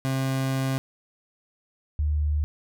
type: tone pair in turn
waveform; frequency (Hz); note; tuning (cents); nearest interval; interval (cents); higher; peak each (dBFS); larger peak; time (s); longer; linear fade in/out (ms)
30% pulse / sine; 133.2 / 74.76; C3 / D2; +31 / +31; minor seventh; 1000; first; -21; neither; 0.05-0.78 / 1.99-2.44; first; 0
effects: none